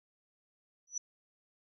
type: tone with exponential growth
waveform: sine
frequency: 5920 Hz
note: F#8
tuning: in tune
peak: -30 dBFS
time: 0.87-0.98 s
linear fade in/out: 5 ms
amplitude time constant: 22 ms
effects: none